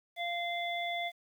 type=harmonic tone; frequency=692 Hz; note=F5; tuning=16 cents flat; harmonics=1 / 3 / 5; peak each=-35 / -37 / -40 dBFS; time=0.16-1.12 s; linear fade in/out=50 ms; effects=10-bit